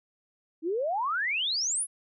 sine exponential sweep, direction up, 303.9 to 11175 Hz, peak -26 dBFS, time 0.62-1.87 s, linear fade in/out 50 ms, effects none

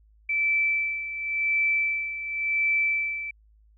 sine tone with tremolo, 2323 Hz, D7, 20 cents flat, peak -20 dBFS, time 0.29-3.31 s, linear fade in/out 5 ms, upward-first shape sine, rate 0.92 Hz, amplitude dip 70%, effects added 53 Hz sine -55 dBFS peak until 3.77 s

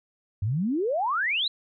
sine exponential sweep, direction up, 92.5 to 4113 Hz, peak -23 dBFS, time 0.42-1.48 s, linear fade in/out 5 ms, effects none

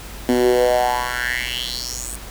10% pulse tone with high-pass filter sweep, 123.47 Hz, B2, in tune, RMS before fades -20 dBFS, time 0.29-2.16 s, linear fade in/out 0 ms, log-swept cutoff 260 to 9100 Hz, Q 4.9, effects added 50 Hz sine -35 dBFS peak until 2.3 s + pink hiss -37 dBFS RMS until 2.3 s

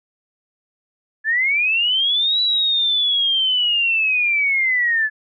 sine linear two-way sweep, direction up then down, 1710 to 3951 to 1710 Hz, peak -15 dBFS, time 1.24-5.1 s, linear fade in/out 50 ms, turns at 2.41 s, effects none

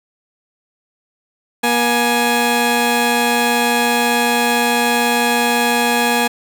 15% pulse tone pair together, 238.7 / 834.1 Hz, A#3 / G#5, +41 / +7 cents, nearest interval octave + minor seventh, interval 2166 cents, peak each -10 dBFS, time 1.63-6.28 s, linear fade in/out 10 ms, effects none

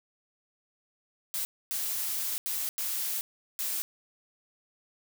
blue noise bursts at uneven times, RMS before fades -32 dBFS, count 5, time 1.34-1.45 / 1.71-2.38 / 2.46-2.69 / 2.78-3.21 / 3.59-3.82 s, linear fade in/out 0 ms, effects none

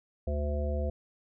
harmonic tone, 73.42 Hz, D2, in tune, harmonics 1 / 3 / 5 / 7 / 9, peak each -29 / -40 / -42 / -37 / -39 dBFS, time 0.27-0.9 s, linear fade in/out 5 ms, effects none

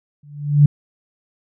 sine tone with exponential growth, 145.9 Hz, D3, 11 cents flat, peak -4 dBFS, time 0.23-0.66 s, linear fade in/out 5 ms, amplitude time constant 93 ms, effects none

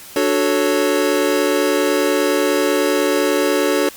square chord, D major seventh, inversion none, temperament equal, 293.7 / 370 / 440 / 554.4 Hz, D4 / F#4 / A4 / C#5, 0 / 0 / 0 / 0 cents, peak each -21 dBFS, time 0.16-3.89 s, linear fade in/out 2 ms, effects white hiss -38 dBFS RMS until 3.96 s + Opus 48 kbps

